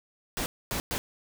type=noise bursts at uneven times; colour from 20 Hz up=pink; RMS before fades=-31 dBFS; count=3; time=0.37-0.46 / 0.71-0.8 / 0.91-0.98 s; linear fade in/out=0 ms; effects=none